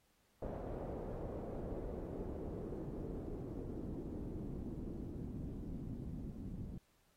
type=noise with low-pass filter sweep; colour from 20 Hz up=pink; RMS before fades=-44 dBFS; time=0.42-6.78 s; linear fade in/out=5 ms; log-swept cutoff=600 to 210 Hz; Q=1.8; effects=pink hiss -75 dBFS RMS until 7.16 s + AAC 48 kbps